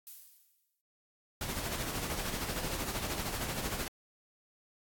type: noise with exponential decay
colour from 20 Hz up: violet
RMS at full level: -44 dBFS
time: 0.07-0.81 s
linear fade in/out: 0 ms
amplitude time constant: 160 ms
type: noise with tremolo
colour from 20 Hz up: pink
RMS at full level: -35 dBFS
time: 1.41-3.88 s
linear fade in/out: 2 ms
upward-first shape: sine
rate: 13 Hz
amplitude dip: 45%
effects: AAC 64 kbps